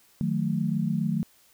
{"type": "chord", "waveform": "sine", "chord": "D# diminished", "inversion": "none", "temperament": "equal with one note detuned", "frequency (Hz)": [155.56, 182.66, 220], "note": ["D#3", "F#3", "A3"], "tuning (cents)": [0, -22, 0], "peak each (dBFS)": -28, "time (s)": [0.21, 1.23], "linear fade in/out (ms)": 0, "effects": ["white hiss -60 dBFS RMS until 1.53 s"]}